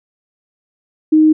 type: tone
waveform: sine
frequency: 311.1 Hz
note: D#4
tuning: in tune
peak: -6 dBFS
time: 1.12-1.33 s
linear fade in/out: 10 ms
effects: none